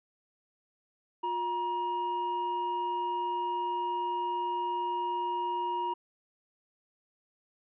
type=tone pair together; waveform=triangle; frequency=355.8 / 950 Hz; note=F4 / A#5; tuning=+32 / +33 cents; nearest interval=octave + perfect fourth; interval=1701 cents; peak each=-36 / -28 dBFS; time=1.23-5.94 s; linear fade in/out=10 ms; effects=resampled to 8000 Hz